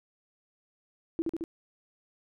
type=tone with echo; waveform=sine; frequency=330 Hz; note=E4; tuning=2 cents sharp; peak=-25 dBFS; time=1.19-1.22 s; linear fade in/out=0 ms; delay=73 ms; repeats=3; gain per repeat=-2 dB; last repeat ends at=1.439 s; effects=none